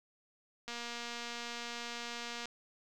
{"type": "click train", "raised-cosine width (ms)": 0.2, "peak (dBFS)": -25, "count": 422, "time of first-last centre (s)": [0.68, 2.456], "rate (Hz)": 237, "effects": []}